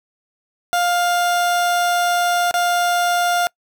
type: tone with dropouts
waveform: 30% pulse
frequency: 703 Hz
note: F5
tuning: 11 cents sharp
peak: -13 dBFS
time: 0.73-3.47 s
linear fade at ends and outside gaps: 0 ms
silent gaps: 2.511-2.541 s
effects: noise-tail reverb RT60 0.1 s tail -26 dB re dry